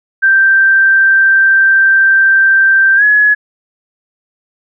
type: tone with pitch glide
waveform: sine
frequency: 1568 to 1690.3 Hz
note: G6 to G#6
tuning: 0 to +30 cents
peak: -5 dBFS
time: 0.22-3.35 s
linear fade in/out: 20 ms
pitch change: +130 cents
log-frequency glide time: 2.96-3.03 s
effects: none